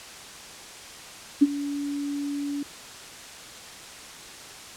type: tone with ADSR envelope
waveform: sine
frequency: 285.5 Hz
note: D4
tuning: 49 cents flat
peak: -10 dBFS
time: 1.41-2.63 s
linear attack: 16 ms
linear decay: 34 ms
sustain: -17 dB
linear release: 4 ms
effects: white hiss -42 dBFS RMS until 4.76 s + low-pass 8000 Hz 12 dB/octave